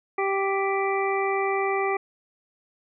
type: harmonic tone with a mistuned harmonic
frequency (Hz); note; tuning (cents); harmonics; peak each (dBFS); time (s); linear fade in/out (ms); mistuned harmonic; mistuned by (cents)
390.7; G4; -6; 1 / 2 / 3 / 5 / 6; -25 / -28 / -30 / -32 / -33; 0.18-1.97; 5; 5; +24
effects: none